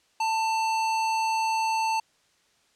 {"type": "tone", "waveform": "square", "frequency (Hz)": 890, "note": "A5", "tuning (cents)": 20, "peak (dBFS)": -24, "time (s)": [0.2, 2], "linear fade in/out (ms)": 5, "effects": ["white hiss -65 dBFS RMS until 2.75 s", "low-pass 7000 Hz 12 dB/octave"]}